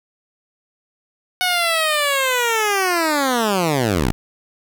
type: linear sweep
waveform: 10% pulse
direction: down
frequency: 740 to 47.35 Hz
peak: -8 dBFS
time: 1.41-4.12 s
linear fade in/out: 0 ms
effects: none